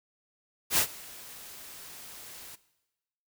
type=noise with ADSR envelope; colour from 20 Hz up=white; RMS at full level=-22 dBFS; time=0.7-2.56 s; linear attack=80 ms; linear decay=86 ms; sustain=-24 dB; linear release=15 ms; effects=noise-tail reverb RT60 1.0 s tail -18 dB re dry